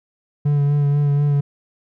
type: tone with vibrato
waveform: triangle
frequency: 144.2 Hz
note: D3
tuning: 31 cents flat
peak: -12 dBFS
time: 0.45-1.41 s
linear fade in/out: 10 ms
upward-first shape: sine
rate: 4.1 Hz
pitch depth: 23 cents each way
effects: none